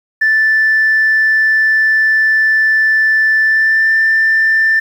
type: tone with pitch glide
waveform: sine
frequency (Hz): 1760 to 1779.4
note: A6 to A6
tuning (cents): 0 to +19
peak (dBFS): -7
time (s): 0.21-4.8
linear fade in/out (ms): 10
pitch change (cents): +19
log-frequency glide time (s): 3.43-3.92
effects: tanh soft clip ceiling -5 dBFS + 7-bit